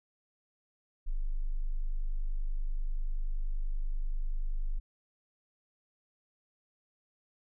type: tone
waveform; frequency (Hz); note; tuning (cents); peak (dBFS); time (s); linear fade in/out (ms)
sine; 25.2; G0; +49; -28; 1.06-4.8; 20
effects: none